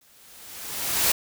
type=noise with exponential growth; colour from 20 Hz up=white; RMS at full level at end=-19 dBFS; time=0.01-1.12 s; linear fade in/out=5 ms; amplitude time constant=240 ms; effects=none